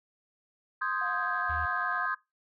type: chord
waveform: sine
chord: Ab major seventh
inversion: first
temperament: equal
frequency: 1046.5 / 1244.5 / 1568 / 1661.2 Hz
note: C6 / Eb6 / G6 / Ab6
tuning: 0 / 0 / 0 / 0 cents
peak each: -34 / -33 / -33 / -34 dBFS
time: 0.81-2.15 s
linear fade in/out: 10 ms
type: tone with vibrato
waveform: sine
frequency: 716 Hz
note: F5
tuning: 43 cents sharp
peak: -38 dBFS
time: 1.01-2.06 s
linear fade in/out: 5 ms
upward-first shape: square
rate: 12 Hz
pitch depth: 18 cents each way
type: tone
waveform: sine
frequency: 79.3 Hz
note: D#2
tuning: 33 cents sharp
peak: -35 dBFS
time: 1.49-1.66 s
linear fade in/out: 10 ms
effects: noise-tail reverb RT60 0.2 s tail -19 dB re dry + tanh soft clip ceiling -18 dBFS